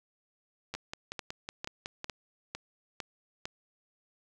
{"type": "two click trains", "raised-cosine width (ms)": 0.2, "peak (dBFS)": [-19, -20], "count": [7, 8], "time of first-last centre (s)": [[0.74, 3.455], [0.75, 2.044]], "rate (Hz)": [2.21, 5.41], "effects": []}